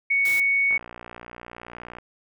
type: tone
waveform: sine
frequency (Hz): 2223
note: C#7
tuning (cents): +4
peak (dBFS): -18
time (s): 0.1-0.78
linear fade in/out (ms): 10
type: noise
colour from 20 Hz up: white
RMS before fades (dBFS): -35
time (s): 0.25-0.4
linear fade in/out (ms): 2
type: click train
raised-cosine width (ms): 0.5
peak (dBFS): -23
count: 77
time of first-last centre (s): 0.71-1.985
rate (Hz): 59.6
effects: none